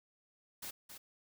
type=noise with echo; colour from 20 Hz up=white; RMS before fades=-44 dBFS; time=0.62-0.71 s; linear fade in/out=10 ms; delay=270 ms; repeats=1; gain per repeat=-7 dB; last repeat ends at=0.98 s; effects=none